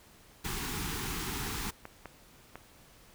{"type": "band-stop noise", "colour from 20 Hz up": "pink", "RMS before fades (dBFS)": -36, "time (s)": [0.44, 1.71], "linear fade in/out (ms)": 10, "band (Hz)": [450, 760], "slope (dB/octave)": 96}
{"type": "clicks", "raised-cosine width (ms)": 0.5, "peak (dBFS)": -27, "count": 3, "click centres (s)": [1.854, 2.057, 2.556]}
{"effects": ["pink hiss -58 dBFS RMS until 3.14 s"]}